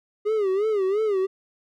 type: tone with vibrato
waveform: triangle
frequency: 406.6 Hz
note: G#4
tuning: 37 cents flat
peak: -18 dBFS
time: 0.25-1.27 s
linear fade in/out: 20 ms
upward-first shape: sine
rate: 2.9 Hz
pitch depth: 140 cents each way
effects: none